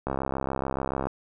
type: click train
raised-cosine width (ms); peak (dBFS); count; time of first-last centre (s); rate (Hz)
1; -14; 68; 0.07-1.07; 67
effects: none